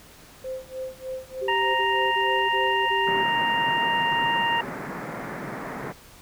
sine tone with tremolo, 520 Hz, C5, 11 cents flat, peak -28 dBFS, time 0.44-2.88 s, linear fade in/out 5 ms, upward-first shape sine, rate 3.3 Hz, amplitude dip 95%
sine tone bursts, 390.4 Hz, G4, 7 cents flat, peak -27 dBFS, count 5, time 1.41-3.238 s, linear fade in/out 20 ms, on 340 ms, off 32 ms
harmonic tone, 932.3 Hz, A#5, in tune, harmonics 1 / 2 / 3, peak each -23 / -26 / -28 dBFS, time 1.48-4.61 s, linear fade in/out 5 ms
pink band-pass noise, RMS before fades -34 dBFS, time 3.06-5.93 s, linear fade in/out 20 ms, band 130 to 2100 Hz, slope 48 dB/octave
effects pink hiss -49 dBFS RMS until 6.21 s

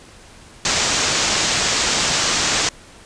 white low-pass noise, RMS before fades -19 dBFS, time 0.65-2.69 s, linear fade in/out 2 ms, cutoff 7500 Hz, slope 48 dB/octave, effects pink hiss -44 dBFS RMS until 3.05 s + resampled to 22050 Hz

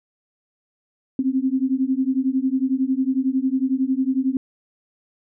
sine beating tone pair, 257.8 / 268.8 Hz, C4 / C4, -26 / +47 cents, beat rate 11 Hz, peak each -21 dBFS, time 1.19-4.37 s, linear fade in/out 2 ms, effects none

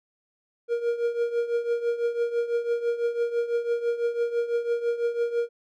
triangle tone with tremolo, 471.4 Hz, A#4, 19 cents sharp, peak -18 dBFS, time 0.68-5.49 s, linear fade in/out 50 ms, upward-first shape triangle, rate 6 Hz, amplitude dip 80%, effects none

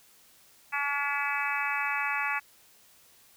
harmonic tone with a mistuned harmonic, 284.7 Hz, C#4, 46 cents sharp, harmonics 3 / 4 / 5 / 6 / 7 / 8 / 9, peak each -35 / -35 / -35 / -35 / -35 / -35 / -35 dBFS, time 0.72-2.4 s, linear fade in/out 20 ms, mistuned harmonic 9, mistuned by +23 cents, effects white hiss -59 dBFS RMS until 3.36 s

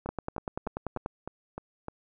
two click trains, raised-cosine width 1 ms, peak -22 / -18 dBFS, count 7 / 11, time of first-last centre 0.06-1.884 / 0.09-1.061 s, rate 3.29 / 10.3 Hz, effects none

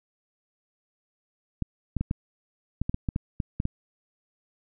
clicks, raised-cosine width 5 ms, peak -14 dBFS, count 12, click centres 1.623 / 1.967 / 2.01 / 2.111 / 2.816 / 2.895 / 2.944 / 3.088 / 3.161 / 3.402 / 3.601 / 3.654 s, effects none

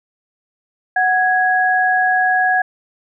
sine tone pair together, 740 / 1661.2 Hz, F#5 / G#6, 0 / 0 cents, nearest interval octave + major second, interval 1400 cents, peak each -15 dBFS, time 0.96-2.62 s, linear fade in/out 5 ms, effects none

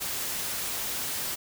white noise, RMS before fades -32 dBFS, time 0-1.36 s, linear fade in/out 20 ms, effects none

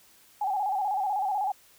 sine tone with vibrato, 798 Hz, G5, 31 cents sharp, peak -25 dBFS, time 0.41-1.52 s, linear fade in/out 5 ms, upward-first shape square, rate 16 Hz, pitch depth 78 cents each way, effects white hiss -58 dBFS RMS until 1.78 s

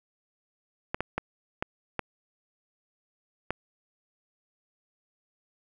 clicks, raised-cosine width 0.5 ms, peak -13 dBFS, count 6, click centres 0.945 / 1.006 / 1.18 / 1.625 / 1.993 / 3.506 s, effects 9-bit

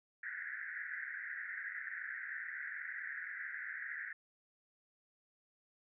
white band-pass noise, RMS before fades -44 dBFS, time 0.23-4.13 s, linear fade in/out 5 ms, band 1500 to 2000 Hz, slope 96 dB/octave, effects none

